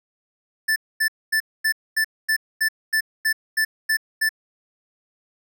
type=tone bursts; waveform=square; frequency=1760 Hz; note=A6; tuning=in tune; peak=-18 dBFS; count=12; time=0.68-4.292 s; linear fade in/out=10 ms; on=81 ms; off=240 ms; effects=none